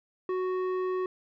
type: tone with low-pass filter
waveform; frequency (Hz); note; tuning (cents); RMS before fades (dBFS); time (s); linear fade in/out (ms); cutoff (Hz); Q
square; 370; F#4; 0; -30; 0.29-1.06; 2; 1300; 0.95
effects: none